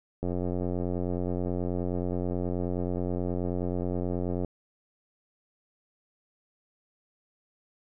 click train, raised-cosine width 2 ms, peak -18 dBFS, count 378, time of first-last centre 0.23-4.447 s, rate 89.4 Hz, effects none

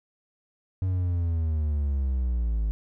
triangle linear sweep, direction down, 94.5 to 51.91 Hz, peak -21 dBFS, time 0.82-2.71 s, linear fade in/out 0 ms, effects none

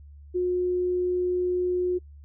sine tone, 360.4 Hz, F#4, 45 cents flat, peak -22 dBFS, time 0.34-1.99 s, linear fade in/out 20 ms, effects noise-tail reverb RT60 0.1 s tail -25 dB re dry + added 72 Hz sine -44 dBFS peak until 2.24 s

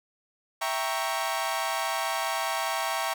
sawtooth chord, E diminished seventh, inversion none, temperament equal, 659.3 / 784 / 932.3 / 1108.7 Hz, E5 / G5 / Bb5 / Db6, 0 / 0 / 0 / 0 cents, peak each -29 dBFS, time 0.61-3.14 s, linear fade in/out 10 ms, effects none

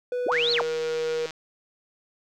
triangle tone with pitch glide, 493.9 to 475.4 Hz, B4 to A#4, 0 to +34 cents, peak -23 dBFS, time 0.12-1.26 s, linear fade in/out 2 ms, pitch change -66 cents, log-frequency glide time 0.31-0.41 s
sine linear two-way sweep, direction up then down, 207.7 to 4482 to 207.7 Hz, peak -22 dBFS, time 0.26-0.62 s, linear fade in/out 10 ms, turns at 0.52 s
click train, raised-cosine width 0.2 ms, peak -20 dBFS, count 158, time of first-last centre 0.32-1.307 s, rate 159 Hz
effects none

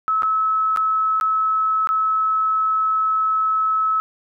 sine tone with dropouts, 1296 Hz, E6, 30 cents flat, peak -16 dBFS, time 0.08-4 s, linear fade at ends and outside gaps 0 ms, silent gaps 0.222-0.232 / 0.762-0.772 / 1.2-1.211 / 1.872-1.89 s, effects none

